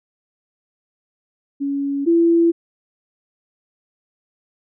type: tone pair in turn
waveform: sine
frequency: 280 / 336.3 Hz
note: C#4 / E4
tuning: +18 / +35 cents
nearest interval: minor third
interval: 317 cents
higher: second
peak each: -19 / -11 dBFS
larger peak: second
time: 1.6-2.06 / 2.06-2.52 s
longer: neither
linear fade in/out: 20 ms
effects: none